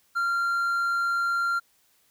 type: tone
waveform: triangle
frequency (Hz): 1384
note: F6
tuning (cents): -16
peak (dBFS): -21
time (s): 0.15-1.6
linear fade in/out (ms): 20
effects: white hiss -65 dBFS RMS until 2.1 s